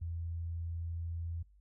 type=tone; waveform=sine; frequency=83.9 Hz; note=E2; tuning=31 cents sharp; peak=-36 dBFS; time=0.01-1.43 s; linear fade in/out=10 ms; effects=noise-tail reverb RT60 0.2 s tail -23 dB re dry + added 50 Hz sine -60 dBFS peak until 1.6 s